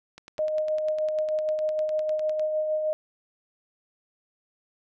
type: click train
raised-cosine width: 0.2 ms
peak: -26 dBFS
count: 23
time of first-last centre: 0.18-2.396 s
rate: 9.93 Hz
type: tone with tremolo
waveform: sine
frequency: 618 Hz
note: D#5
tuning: 12 cents flat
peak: -22 dBFS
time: 0.39-2.93 s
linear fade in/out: 0 ms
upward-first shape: sine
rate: 6.5 Hz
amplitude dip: 35%
effects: none